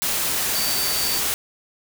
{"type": "tone in noise", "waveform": "sine", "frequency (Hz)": 4589, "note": "D8", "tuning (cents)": -41, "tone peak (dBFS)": -26, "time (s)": [0.55, 1.19], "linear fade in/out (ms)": 0, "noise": "white", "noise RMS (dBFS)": -23, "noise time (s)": [0.02, 1.34], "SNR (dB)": -6, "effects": []}